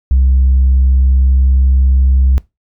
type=tone with pitch glide; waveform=sine; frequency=65.41 to 65.79 Hz; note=C2 to C2; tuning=0 to +10 cents; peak=-5 dBFS; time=0.11-2.38 s; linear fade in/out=0 ms; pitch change=+10 cents; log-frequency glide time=0.86-1.64 s; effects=noise-tail reverb RT60 0.2 s tail -21 dB re dry + tanh soft clip ceiling -4 dBFS